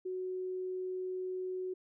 sine tone, 370 Hz, F#4, in tune, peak -35 dBFS, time 0.05-1.74 s, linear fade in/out 10 ms, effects none

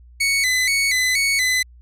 sawtooth tone with vibrato, 2116 Hz, C7, 19 cents sharp, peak -13 dBFS, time 0.2-1.63 s, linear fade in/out 10 ms, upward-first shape square, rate 2.1 Hz, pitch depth 85 cents each way, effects added 60 Hz sine -43 dBFS peak until 1.81 s + low-pass 12000 Hz 12 dB/octave

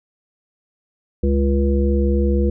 harmonic tone with a mistuned harmonic, 69.3 Hz, C#2, in tune, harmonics 1 / 3 / 5 / 7, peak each -16 / -21 / -23 / -24 dBFS, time 1.23-2.5 s, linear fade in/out 5 ms, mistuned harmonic 3, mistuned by -30 cents, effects none

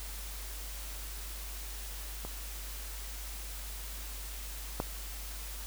clicks, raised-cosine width 1 ms, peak -26 / -17 dBFS, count 2, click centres 2.25 / 4.801 s, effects added 50 Hz sine -41 dBFS peak until 5.66 s + white hiss -45 dBFS RMS until 5.66 s

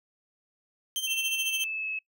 sawtooth tone with tremolo, 3136 Hz, G7, in tune, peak -23 dBFS, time 0.96-1.64 s, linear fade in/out 0 ms, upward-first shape sine, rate 14 Hz, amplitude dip 70%
sine tone with pitch glide, 2683 to 2589 Hz, E7 to E7, +30 to -32 cents, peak -30 dBFS, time 1.07-1.99 s, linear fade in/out 5 ms, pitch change -62 cents, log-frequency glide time 1.36-1.88 s
effects noise-tail reverb RT60 0.1 s tail -23 dB re dry

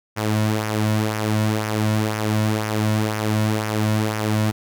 sawtooth tone with flanger, 107.7 Hz, A2, 37 cents flat, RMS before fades -21 dBFS, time 0.16-4.52 s, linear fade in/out 20 ms, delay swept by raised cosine 0.24 to 2.54 ms, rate 2 Hz, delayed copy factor -0.55, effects none

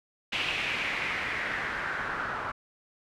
white noise with low-pass filter sweep, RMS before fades -32 dBFS, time 0.32-2.52 s, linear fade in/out 10 ms, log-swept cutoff 2800 to 1300 Hz, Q 3.4, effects none

